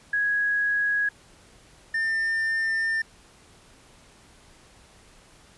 sine / triangle tone pair in turn, 1662 / 1799.1 Hz, G#6 / A6, +1 / +38 cents, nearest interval minor second, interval 137 cents, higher second, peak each -21 dBFS, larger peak neither, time 0.13-1.09 / 1.94-3.02 s, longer second, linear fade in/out 5 ms, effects pink hiss -54 dBFS RMS until 5.57 s + resampled to 24000 Hz

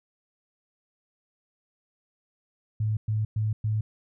sine tone bursts, 108 Hz, A2, 32 cents flat, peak -23 dBFS, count 4, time 2.8-3.81 s, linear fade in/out 5 ms, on 170 ms, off 110 ms, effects none

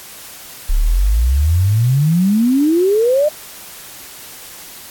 sine exponential sweep, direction up, 32.41 to 619 Hz, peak -10 dBFS, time 0.69-3.29 s, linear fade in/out 10 ms, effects white hiss -35 dBFS RMS until 4.9 s + AAC 64 kbps

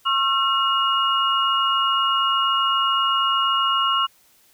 sine tone cluster, 1087 / 1354 / 2869 Hz, C#6 / E6 / F7, -34 / +46 / +46 cents, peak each -21 / -22 / -22 dBFS, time 0.05-4.07 s, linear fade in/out 20 ms, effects white hiss -57 dBFS RMS until 4.53 s

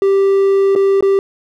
triangle tone with dropouts, 392 Hz, G4, in tune, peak -7 dBFS, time 0.02-1.19 s, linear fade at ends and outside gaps 1 ms, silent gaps 0.752-0.76 / 1.008-1.025 s, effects none

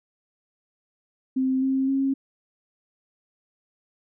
sine tone with pitch steps, 261.6 / 266.2 / 270.8 Hz, C4 / C4 / C#4, 0 / +30 / -40 cents, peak -20 dBFS, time 1.36-2.14 s, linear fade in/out 10 ms, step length 260 ms, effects none

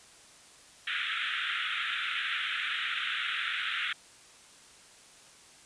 pink band-pass noise, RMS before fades -33 dBFS, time 0.87-3.93 s, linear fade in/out 5 ms, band 1300 to 3700 Hz, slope 96 dB/octave, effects white hiss -55 dBFS RMS until 5.65 s + resampled to 22050 Hz

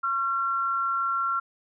sine tone pair together, 1093 / 1367.2 Hz, C#6 / F6, -25 / -37 cents, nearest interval major third, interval 388 cents, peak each -32 / -24 dBFS, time 0.03-1.4 s, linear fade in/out 10 ms, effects none

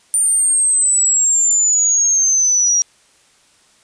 sine exponential sweep, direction down, 9140 to 5700 Hz, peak -11 dBFS, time 0.14-2.82 s, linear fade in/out 0 ms, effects white hiss -53 dBFS RMS until 3.83 s + resampled to 22050 Hz

